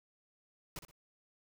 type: noise with echo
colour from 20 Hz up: pink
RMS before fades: -43 dBFS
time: 0.76-0.79 s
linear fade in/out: 2 ms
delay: 61 ms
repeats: 2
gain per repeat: -10 dB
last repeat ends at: 0.912 s
effects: none